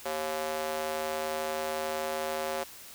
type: tone with high-pass filter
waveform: square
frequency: 77.78 Hz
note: D#2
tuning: in tune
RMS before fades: -33 dBFS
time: 0.05-2.64 s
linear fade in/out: 10 ms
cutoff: 550 Hz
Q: 2.1
effects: white hiss -48 dBFS RMS until 2.94 s